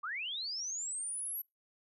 sine linear sweep, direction up, 1112 to 11840 Hz, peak -36 dBFS, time 0.03-1.42 s, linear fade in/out 10 ms, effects noise-tail reverb RT60 0.2 s tail -25 dB re dry

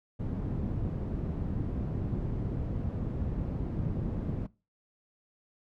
white low-pass noise, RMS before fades -33 dBFS, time 0.19-4.47 s, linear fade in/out 10 ms, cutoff 170 Hz, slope 12 dB/octave, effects noise-tail reverb RT60 0.3 s tail -22 dB re dry

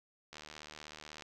click train, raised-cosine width 0.2 ms, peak -30 dBFS, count 69, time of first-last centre 0.33-1.222 s, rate 76.2 Hz, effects none

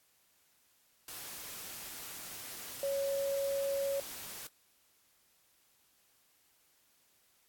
sine tone in noise, 554.4 Hz, C#5, in tune, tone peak -31 dBFS, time 2.83-4 s, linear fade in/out 2 ms, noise white, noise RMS -45 dBFS, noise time 1.08-4.47 s, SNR +11 dB, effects white hiss -70 dBFS RMS until 7.48 s + AAC 64 kbps

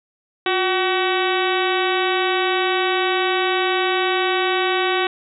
harmonic tone with a mistuned harmonic, 378 Hz, F#4, 37 cents sharp, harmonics 1 / 2 / 3 / 4 / 5 / 6 / 7 / 8 / 9 / 10, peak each -21 / -24 / -26 / -27 / -28 / -29 / -29 / -30 / -31 / -31 dBFS, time 0.46-5.07 s, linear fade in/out 2 ms, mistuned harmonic 1, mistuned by -77 cents, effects none

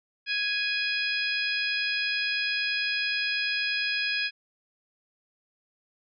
harmonic tone with a mistuned harmonic, 831 Hz, G#5, 1 cent sharp, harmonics 2 / 3 / 4 / 5 / 6, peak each -31 / -29 / -34 / -38 / -33 dBFS, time 0.26-4.31 s, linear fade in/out 50 ms, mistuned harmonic 5, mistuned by -17 cents, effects none

